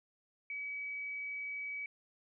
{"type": "tone", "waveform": "sine", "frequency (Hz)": 2278, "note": "C#7", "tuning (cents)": 47, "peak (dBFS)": -38, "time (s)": [0.5, 1.86], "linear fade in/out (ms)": 2, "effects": []}